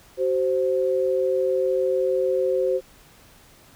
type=tone pair together; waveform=sine; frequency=376.6 / 523.3 Hz; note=F#4 / C5; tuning=+31 / 0 cents; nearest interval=tritone; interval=569 cents; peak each=-23 / -21 dBFS; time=0.17-2.81 s; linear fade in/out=50 ms; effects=pink hiss -52 dBFS RMS until 3.75 s